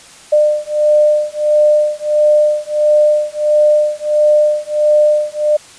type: beating tone pair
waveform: sine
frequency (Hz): 600 / 601.5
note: D5 / D5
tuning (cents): +37 / +41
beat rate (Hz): 1.5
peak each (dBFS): -12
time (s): 0.32-5.57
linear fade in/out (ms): 10
effects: white hiss -39 dBFS RMS until 5.78 s + resampled to 22050 Hz